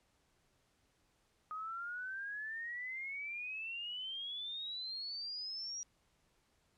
sine exponential sweep, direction up, 1244.5 to 5770 Hz, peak -40 dBFS, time 1.51-5.83 s, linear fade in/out 0 ms, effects pink hiss -75 dBFS RMS until 6.77 s + low-pass 10000 Hz 12 dB/octave

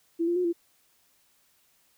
sine tone with pitch steps, 334.2 / 345.8 / 360.6 / 341 Hz, E4 / F4 / F#4 / F4, +24 / -17 / -45 / -41 cents, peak -23 dBFS, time 0.19-0.53 s, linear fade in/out 20 ms, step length 85 ms, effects white hiss -66 dBFS RMS until 1.97 s

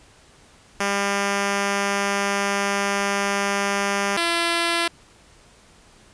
5% pulse tone pair in turn, 200 / 339.2 Hz, G3 / E4, +35 / +50 cents, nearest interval major sixth, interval 915 cents, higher second, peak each -9 / -8 dBFS, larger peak second, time 0.8-4.17 / 4.17-4.88 s, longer first, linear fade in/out 5 ms, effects pink hiss -52 dBFS RMS until 6.13 s + resampled to 22050 Hz

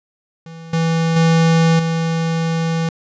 square tone with level steps, 164.2 Hz, E3, 6 cents flat, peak -33 / -15 / -11 / -17 dBFS, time 0.46-2.89 s, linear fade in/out 2 ms, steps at 0.73 / 1.16 / 1.79 s, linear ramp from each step 5 ms, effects resampled to 16000 Hz

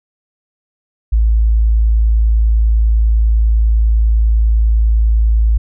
sine tone, 55 Hz, A1, in tune, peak -8 dBFS, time 1.12-5.58 s, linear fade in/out 10 ms, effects none

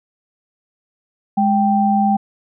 sine tone pair together, 207.7 / 784 Hz, G#3 / G5, 0 / 0 cents, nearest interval octave + major seventh, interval 2300 cents, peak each -15 dBFS, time 1.37-2.17 s, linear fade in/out 10 ms, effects none

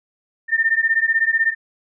sine beating tone pair, 1800 / 1816 Hz, A6 / A#6, +39 / -46 cents, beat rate 16 Hz, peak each -18 dBFS, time 0.48-1.55 s, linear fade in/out 50 ms, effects none

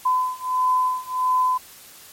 sine beating tone pair, 1013 / 1014.5 Hz, B5 / B5, +44 / +46 cents, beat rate 1.5 Hz, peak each -22 / -21 dBFS, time 0.05-1.58 s, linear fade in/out 10 ms, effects white hiss -45 dBFS RMS until 2.12 s + MP3 64 kbps

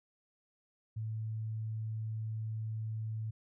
sine tone, 110 Hz, A2, in tune, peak -35 dBFS, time 0.96-3.31 s, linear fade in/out 10 ms, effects none

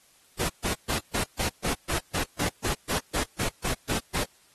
pink noise bursts, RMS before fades -28 dBFS, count 16, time 0.39-4.24 s, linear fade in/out 10 ms, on 100 ms, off 150 ms, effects white hiss -60 dBFS RMS until 4.54 s + AAC 32 kbps

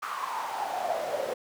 brown noise with high-pass filter sweep, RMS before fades -32 dBFS, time 0.02-1.34 s, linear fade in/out 10 ms, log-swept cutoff 1200 to 520 Hz, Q 7, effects none

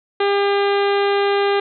harmonic tone, 401.5 Hz, G4, 41 cents sharp, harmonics 1 / 2 / 3 / 4 / 5 / 6 / 7 / 8 / 9 / 10, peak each -16 / -22 / -26 / -28 / -30 / -32 / -33 / -34 / -35 / -36 dBFS, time 0.2-1.6 s, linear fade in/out 5 ms, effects none

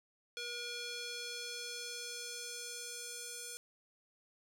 square tone with band-pass filter sweep, 479.4 Hz, A#4, 48 cents sharp, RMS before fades -44 dBFS, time 0.37-3.57 s, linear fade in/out 0 ms, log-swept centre 3800 to 8200 Hz, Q 1.3, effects none

